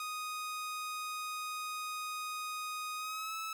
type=tone with pitch glide; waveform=sawtooth; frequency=1244.5 to 1301.9 Hz; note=D#6 to E6; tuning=0 to -22 cents; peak=-34 dBFS; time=0-3.53 s; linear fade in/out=2 ms; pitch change=+78 cents; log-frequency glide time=2.97-3.35 s; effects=none